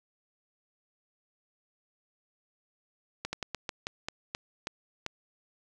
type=slowing click train; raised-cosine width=0.2 ms; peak=-16 dBFS; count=10; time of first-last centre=3.25-5.064 s; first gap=80 ms; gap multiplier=1.22; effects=none